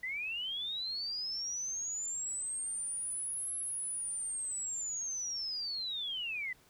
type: linear two-way sweep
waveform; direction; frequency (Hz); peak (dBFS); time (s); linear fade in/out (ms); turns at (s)
sine; up then down; 1960 to 11000 to 1960; -35; 0.03-6.53; 5; 3.55
effects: pink hiss -64 dBFS RMS until 6.69 s